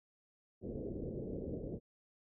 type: low-pass noise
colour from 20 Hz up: white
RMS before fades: -42 dBFS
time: 0.61-1.8 s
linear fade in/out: 50 ms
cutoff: 510 Hz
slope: 48 dB/octave
effects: none